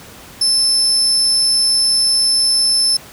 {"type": "tone", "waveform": "35% pulse", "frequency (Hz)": 5274, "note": "E8", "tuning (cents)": 0, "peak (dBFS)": -9, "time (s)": [0.41, 2.97], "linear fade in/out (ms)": 5, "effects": ["pink hiss -38 dBFS RMS until 3.12 s", "high-pass 60 Hz 12 dB/octave"]}